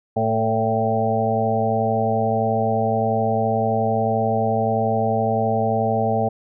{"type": "harmonic tone with a mistuned harmonic", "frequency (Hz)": 111.5, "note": "A2", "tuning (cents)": 23, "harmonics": [1, 2, 4, 5, 6, 7], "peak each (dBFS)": [-25, -25, -25, -26, -24, -23], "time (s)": [0.16, 6.29], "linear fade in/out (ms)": 10, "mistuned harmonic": 5, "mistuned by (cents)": 30, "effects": []}